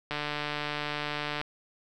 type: click train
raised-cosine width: 0.3 ms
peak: -16 dBFS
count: 194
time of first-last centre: 0.11-1.414 s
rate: 148 Hz
effects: none